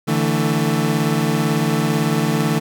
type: chord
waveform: 30% pulse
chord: D suspended second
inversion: none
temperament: equal with one note detuned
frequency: 146.83 / 164.81 / 222.6 Hz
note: D3 / E3 / A3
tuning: 0 / 0 / +20 cents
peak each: -18 dBFS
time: 0.07-2.6 s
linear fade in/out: 20 ms
effects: none